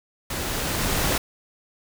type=noise with level ramp; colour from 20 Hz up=pink; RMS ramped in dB=-29 to -22 dBFS; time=0.3-1.18 s; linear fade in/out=5 ms; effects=none